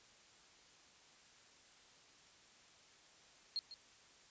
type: tone with echo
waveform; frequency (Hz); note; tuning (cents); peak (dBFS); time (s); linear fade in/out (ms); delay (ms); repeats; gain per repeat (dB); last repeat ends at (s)
sine; 4244; C8; +24; -36; 3.56-3.59; 0; 150; 1; -13; 3.74
effects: white hiss -64 dBFS RMS until 4.3 s + resampled to 16000 Hz